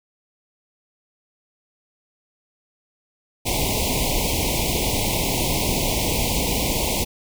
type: band-stop noise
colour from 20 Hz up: pink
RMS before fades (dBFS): -22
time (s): 3.45-7.05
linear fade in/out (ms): 20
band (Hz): 1000 to 2100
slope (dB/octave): 96
effects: none